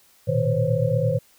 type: tone cluster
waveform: sine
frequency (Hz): 113.7 / 122.5 / 156.6 / 506 / 542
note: A#2 / B2 / D#3 / B4 / C#5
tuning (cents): -43 / -14 / +11 / +42 / -39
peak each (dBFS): -25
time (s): 0.27-1.19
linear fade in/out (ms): 20
effects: white hiss -57 dBFS RMS until 1.38 s